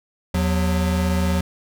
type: tone pair together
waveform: square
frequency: 80.4 / 182.06 Hz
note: E2 / F#3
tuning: -43 / -28 cents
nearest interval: octave + major second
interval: 1415 cents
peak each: -21 / -22 dBFS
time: 0.34-1.41 s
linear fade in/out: 5 ms
effects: none